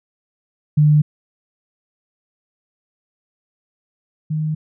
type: tone pair in turn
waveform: sine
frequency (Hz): 150 / 154.93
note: D3 / D#3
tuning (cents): +37 / -7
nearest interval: minor second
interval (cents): 56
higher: second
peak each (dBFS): -9 / -18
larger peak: first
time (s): 0.77-1.02 / 4.3-4.55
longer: neither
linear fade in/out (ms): 10
effects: none